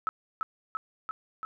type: tone with echo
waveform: sine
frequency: 1300 Hz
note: E6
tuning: 24 cents flat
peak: -25 dBFS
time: 0.07-0.09 s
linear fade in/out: 0 ms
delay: 340 ms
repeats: 4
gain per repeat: -2 dB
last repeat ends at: 1.45 s
effects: none